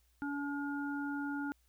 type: harmonic tone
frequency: 285.2 Hz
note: C#4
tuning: 49 cents sharp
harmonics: 1 / 3 / 5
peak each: -36 / -45 / -42 dBFS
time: 0.22-1.52 s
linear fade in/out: 0 ms
effects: added 60 Hz sine -69 dBFS peak until 1.68 s + white hiss -75 dBFS RMS until 1.68 s